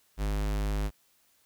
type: tone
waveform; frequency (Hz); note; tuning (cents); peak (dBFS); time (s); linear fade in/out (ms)
square; 51.2; G#1; -24; -28; 0.17-0.91; 50
effects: white hiss -67 dBFS RMS until 1.45 s